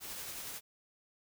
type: noise with tremolo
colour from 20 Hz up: white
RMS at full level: -42 dBFS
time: 0-0.61 s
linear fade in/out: 50 ms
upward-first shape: triangle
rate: 11 Hz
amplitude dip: 30%
effects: none